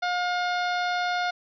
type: harmonic tone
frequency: 714 Hz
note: F5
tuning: 38 cents sharp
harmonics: 1 / 2 / 3 / 4 / 5 / 6 / 7 / 8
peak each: -26 / -29 / -36 / -44 / -37 / -39 / -45 / -49 dBFS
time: 0.02-1.31 s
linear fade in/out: 10 ms
effects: none